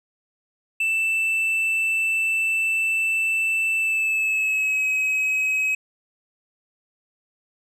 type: tone with pitch glide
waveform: triangle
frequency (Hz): 2654 to 2547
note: E7 to D#7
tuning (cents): +11 to +40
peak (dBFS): -18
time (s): 0.8-5.75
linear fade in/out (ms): 5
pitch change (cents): -71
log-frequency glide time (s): 3.76-4.84
effects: none